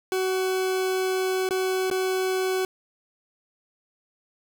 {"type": "tone with dropouts", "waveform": "40% pulse", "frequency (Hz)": 375.2, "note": "F#4", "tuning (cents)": 24, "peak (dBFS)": -22, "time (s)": [0.12, 2.65], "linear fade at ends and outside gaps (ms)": 1, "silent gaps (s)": [[1.49, 1.508], [1.901, 1.912]], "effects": []}